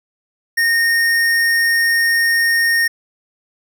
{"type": "tone with tanh clipping", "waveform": "sine", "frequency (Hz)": 1844, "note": "A#6", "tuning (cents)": -19, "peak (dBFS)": -14, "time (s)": [0.57, 2.88], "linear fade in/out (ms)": 10, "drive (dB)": 18, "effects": []}